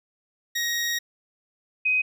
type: tone pair in turn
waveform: 20% pulse / sine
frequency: 1883 / 2514 Hz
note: A#6 / D#7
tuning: +17 / +17 cents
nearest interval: perfect fourth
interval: 500 cents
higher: second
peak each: -19 dBFS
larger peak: neither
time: 0.55-0.99 / 1.85-2.02 s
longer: first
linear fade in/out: 10 ms
effects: none